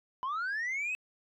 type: linear sweep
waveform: sine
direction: up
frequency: 987.8 to 2601 Hz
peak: -29 dBFS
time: 0.23-0.95 s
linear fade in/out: 0 ms
effects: tanh soft clip ceiling -30 dBFS